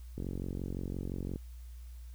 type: click train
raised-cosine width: 3 ms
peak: -25 dBFS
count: 55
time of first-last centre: 0.18-1.359 s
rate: 45.8 Hz
effects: added 60 Hz sine -44 dBFS peak until 2.14 s + white hiss -65 dBFS RMS until 2.14 s